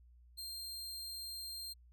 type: tone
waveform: sawtooth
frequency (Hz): 4186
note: C8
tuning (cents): 0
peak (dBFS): -40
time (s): 0.37-1.74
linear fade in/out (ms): 20
effects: added 60 Hz sine -59 dBFS peak until 1.92 s